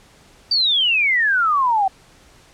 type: exponential sweep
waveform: sine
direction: down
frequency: 4700 to 750 Hz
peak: -14 dBFS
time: 0.51-1.88 s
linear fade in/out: 5 ms
effects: pink hiss -50 dBFS RMS until 2.53 s + low-pass 9000 Hz 12 dB/octave